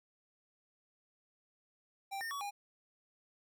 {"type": "tone with pitch steps", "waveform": "square", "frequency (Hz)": [785, 1821, 1129, 812], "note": ["G5", "A#6", "C#6", "G#5"], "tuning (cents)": [2, -41, 31, -39], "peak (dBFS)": -39, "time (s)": [2.11, 2.51], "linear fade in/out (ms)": 20, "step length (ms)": 100, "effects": []}